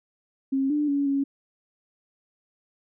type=tone with pitch steps; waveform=sine; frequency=269.6 / 296.3 / 282.5 / 277.1 Hz; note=C#4 / D4 / C#4 / C#4; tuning=-48 / +15 / +33 / -1 cents; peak=-21 dBFS; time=0.52-1.24 s; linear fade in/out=10 ms; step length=180 ms; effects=none